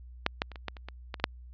clicks, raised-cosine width 0.3 ms, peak -8 / -11 / -29 / -27 / -17 / -30 / -24 / -19 / -26 / -6 dBFS, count 10, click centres 0.264 / 0.419 / 0.517 / 0.558 / 0.683 / 0.768 / 0.886 / 1.142 / 1.199 / 1.241 s, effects added 61 Hz sine -45 dBFS peak until 1.53 s + resampled to 11025 Hz

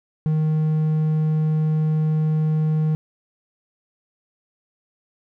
triangle tone, 155.6 Hz, D#3, in tune, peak -15 dBFS, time 0.26-2.95 s, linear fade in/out 0 ms, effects none

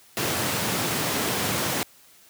pink high-pass noise, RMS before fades -26 dBFS, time 0.17-1.83 s, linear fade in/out 0 ms, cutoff 100 Hz, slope 24 dB/octave, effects white hiss -54 dBFS RMS until 2.29 s + high-pass 60 Hz 12 dB/octave

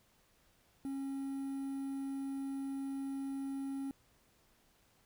triangle tone with quantisation, 272.7 Hz, C#4, 28 cents flat, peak -35 dBFS, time 0.85-3.91 s, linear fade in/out 0 ms, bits 10, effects pink hiss -70 dBFS RMS until 5.05 s

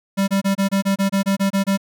square tone bursts, 196 Hz, G3, in tune, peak -16 dBFS, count 12, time 0.17-1.776 s, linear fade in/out 20 ms, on 110 ms, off 26 ms, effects none

